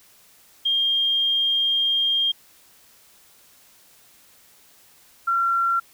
sine tone pair in turn, 3212 / 1367 Hz, G7 / F6, +41 / -37 cents, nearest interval octave + minor third, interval 1478 cents, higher first, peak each -18 dBFS, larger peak neither, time 0.65-2.32 / 5.27-5.8 s, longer first, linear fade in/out 10 ms, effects white hiss -54 dBFS RMS until 5.93 s

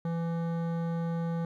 sine tone with hard clipping, 167.4 Hz, E3, 27 cents sharp, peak -31 dBFS, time 0.05-1.45 s, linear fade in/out 2 ms, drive 14 dB, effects none

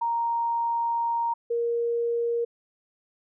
sine tone pair in turn, 932.3 / 469.5 Hz, A#5 / A#4, 0 / +12 cents, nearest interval octave, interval 1188 cents, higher first, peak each -23 dBFS, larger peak neither, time 0.01-1.34 / 1.5-2.45 s, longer first, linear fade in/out 10 ms, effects none

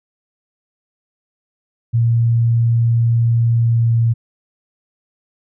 sine tone with pitch glide, 116.54 to 115.6 Hz, A#2 to A#2, 0 to -14 cents, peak -11 dBFS, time 1.93-4.14 s, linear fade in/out 20 ms, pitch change -14 cents, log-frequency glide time 3.54-3.99 s, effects none

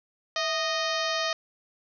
harmonic tone with a mistuned harmonic, 620 Hz, D#5, 6 cents flat, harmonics 1 / 2 / 3 / 4 / 5 / 6 / 7 / 8 / 9 / 10, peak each -31 / -32 / -33 / -37 / -36 / -36 / -36 / -38 / -39 / -44 dBFS, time 0.36-1.33 s, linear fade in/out 2 ms, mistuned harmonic 1, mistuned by +90 cents, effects none

